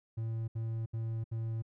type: tone bursts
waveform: triangle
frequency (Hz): 112.9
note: A2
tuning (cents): +45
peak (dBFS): -31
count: 4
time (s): 0.17-1.623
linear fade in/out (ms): 10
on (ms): 310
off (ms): 71
effects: none